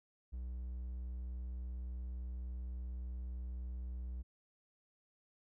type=tone; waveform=triangle; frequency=61.74 Hz; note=B1; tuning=in tune; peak=-38 dBFS; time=0.32-4.23 s; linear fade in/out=20 ms; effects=none